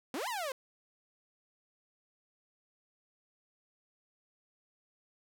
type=exponential two-way sweep; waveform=sawtooth; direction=up then down; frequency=233.1 to 1050 to 503 Hz; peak=-31 dBFS; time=0.14-0.52 s; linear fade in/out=2 ms; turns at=0.28 s; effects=none